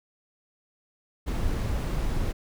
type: noise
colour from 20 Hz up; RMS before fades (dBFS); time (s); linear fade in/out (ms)
brown; -27; 1.26-2.33; 20
effects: none